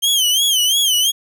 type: tone with vibrato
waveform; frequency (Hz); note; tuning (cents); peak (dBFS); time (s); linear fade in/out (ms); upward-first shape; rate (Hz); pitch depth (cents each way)
sawtooth; 3136; G7; 0; -10; 0.02-1.12; 20; sine; 2.9; 120
effects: none